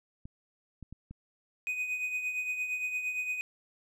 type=clicks; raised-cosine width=5 ms; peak=-32 dBFS; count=4; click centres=0.255 / 0.827 / 0.926 / 1.11 s
type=tone with tremolo; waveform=triangle; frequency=2496 Hz; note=D#7; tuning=5 cents sharp; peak=-27 dBFS; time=1.67-3.41 s; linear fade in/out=0 ms; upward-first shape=triangle; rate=8.7 Hz; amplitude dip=60%
effects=none